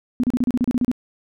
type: tone bursts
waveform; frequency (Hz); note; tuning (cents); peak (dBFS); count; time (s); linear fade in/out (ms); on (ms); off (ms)
sine; 246.9; B3; 0; -15; 11; 0.2-0.915; 0; 35; 33
effects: none